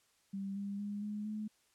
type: tone with pitch steps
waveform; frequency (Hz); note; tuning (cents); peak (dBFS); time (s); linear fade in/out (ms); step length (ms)
sine; 196 / 200.2 / 204.6 / 209 / 213.5; G3 / G3 / G#3 / G#3 / G#3; 0 / +37 / -26 / +11 / +48; -37; 0.33-1.48; 10; 230
effects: white hiss -72 dBFS RMS until 1.74 s + low-pass 10000 Hz 12 dB/octave